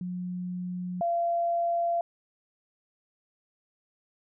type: tone pair in turn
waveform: sine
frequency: 180 / 684.9 Hz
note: F#3 / F5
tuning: -47 / -34 cents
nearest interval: octave + major seventh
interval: 2313 cents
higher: second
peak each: -31 / -24 dBFS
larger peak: second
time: 0.01-1.01 / 1.01-2.01 s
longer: neither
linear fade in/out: 2 ms
effects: none